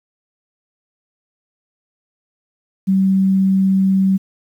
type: tone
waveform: sine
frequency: 191.7 Hz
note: G3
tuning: 38 cents flat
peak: -11 dBFS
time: 2.87-4.18 s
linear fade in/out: 20 ms
effects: 8-bit